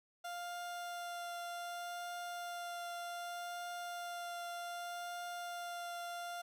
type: tone with vibrato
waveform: 30% pulse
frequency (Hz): 698.5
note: F5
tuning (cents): 0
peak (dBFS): -39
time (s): 0.24-6.42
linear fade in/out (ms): 10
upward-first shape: triangle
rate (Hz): 0.65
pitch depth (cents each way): 11
effects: none